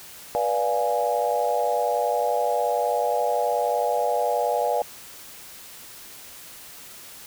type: chord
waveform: sine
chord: B diminished seventh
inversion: none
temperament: equal with one note detuned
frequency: 488.5 / 587.3 / 698.5 / 830.6 Hz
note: B4 / D5 / F5 / Ab5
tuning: -19 / 0 / 0 / 0 cents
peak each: -26 dBFS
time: 0.35-4.82 s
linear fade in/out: 0 ms
effects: white hiss -43 dBFS RMS until 7.26 s